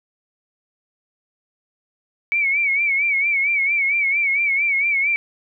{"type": "tone with vibrato", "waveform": "sine", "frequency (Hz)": 2262, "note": "C#7", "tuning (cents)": 34, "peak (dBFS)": -16, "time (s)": [2.32, 5.16], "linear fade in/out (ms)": 0, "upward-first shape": "sine", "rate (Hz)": 4.4, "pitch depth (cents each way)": 85, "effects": []}